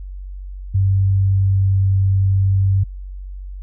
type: tone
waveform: sine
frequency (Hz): 96.7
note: G2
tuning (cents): -23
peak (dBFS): -12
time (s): 0.74-2.84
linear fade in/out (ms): 10
effects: added 47 Hz sine -28 dBFS peak until 3.62 s